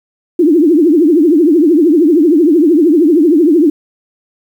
sine tone with vibrato, 320 Hz, D#4, 49 cents sharp, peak -5 dBFS, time 0.39-3.7 s, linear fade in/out 5 ms, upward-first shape triangle, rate 13 Hz, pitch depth 250 cents each way, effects 7-bit

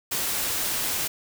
white noise, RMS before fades -27 dBFS, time 0.11-1.08 s, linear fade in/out 10 ms, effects none

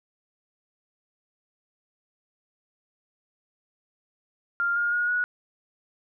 sine tone with pitch steps, 1396.9 / 1418 / 1439.5 / 1461.3 Hz, F6 / F6 / F#6 / F#6, 0 / +26 / -48 / -22 cents, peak -22 dBFS, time 4.6-5.24 s, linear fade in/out 0 ms, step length 160 ms, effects none

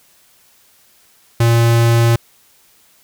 square tone, 116.54 Hz, A#2, in tune, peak -10 dBFS, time 1.4-2.16 s, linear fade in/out 5 ms, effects white hiss -52 dBFS RMS until 3.03 s

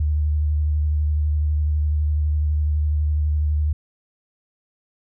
sine tone with vibrato, 75.3 Hz, D2, 44 cents sharp, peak -17 dBFS, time 0-3.73 s, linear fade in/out 5 ms, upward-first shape square, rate 12 Hz, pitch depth 21 cents each way, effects none

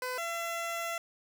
15% pulse tone pair in turn, 505 / 675.7 Hz, B4 / E5, +39 / +43 cents, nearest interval perfect fourth, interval 504 cents, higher second, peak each -27 dBFS, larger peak neither, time 0.02-0.18 / 0.18-0.98 s, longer second, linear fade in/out 2 ms, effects none

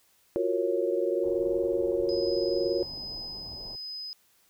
sine chord, Gb major seventh, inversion third, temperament equal with one note detuned, 349.2 / 370 / 466.2 / 551.5 Hz, F4 / Gb4 / Bb4 / Db5, 0 / 0 / 0 / -9 cents, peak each -30 dBFS, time 0.36-2.83 s, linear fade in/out 0 ms
pink low-pass noise, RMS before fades -47 dBFS, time 1.23-3.76 s, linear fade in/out 5 ms, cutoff 940 Hz, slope 48 dB/octave
sine tone with tremolo, 5030 Hz, D#8, 18 cents sharp, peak -35 dBFS, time 2.09-4.13 s, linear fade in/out 0 ms, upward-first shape sine, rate 1.2 Hz, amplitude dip 30%
effects white hiss -65 dBFS RMS until 4.49 s

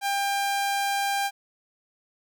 sawtooth tone, 797 Hz, G5, 28 cents sharp, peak -20 dBFS, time 0.01-1.31 s, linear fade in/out 50 ms, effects none

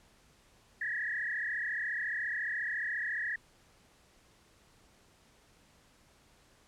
sine tone with frequency modulation, 1803 Hz, A6, 42 cents sharp, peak -32 dBFS, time 0.81-3.36 s, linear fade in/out 5 ms, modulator 34.3 Hz, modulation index 3.9, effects pink hiss -64 dBFS RMS until 6.67 s + low-pass 10000 Hz 12 dB/octave

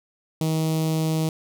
sawtooth tone with notch filter, 158.9 Hz, D#3, 37 cents sharp, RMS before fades -23 dBFS, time 0.41-1.29 s, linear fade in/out 2 ms, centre 1600 Hz, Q 0.61, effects none

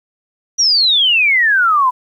sine exponential sweep, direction down, 5880 to 979 Hz, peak -9 dBFS, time 0.58-1.91 s, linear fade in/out 20 ms, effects 8-bit

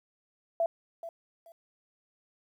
sine tone with echo, 669 Hz, E5, 25 cents sharp, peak -24 dBFS, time 0.6-0.66 s, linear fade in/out 2 ms, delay 430 ms, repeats 2, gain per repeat -13 dB, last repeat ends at 1.52 s, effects 11-bit

